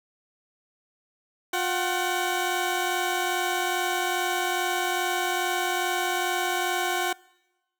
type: tone pair together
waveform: 15% pulse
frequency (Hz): 356.5 / 755.4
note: F4 / F#5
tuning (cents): +36 / +36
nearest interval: octave + minor second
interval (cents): 1300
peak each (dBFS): -21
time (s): 1.53-7.13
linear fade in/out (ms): 5
effects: noise-tail reverb RT60 1.0 s tail -24 dB re dry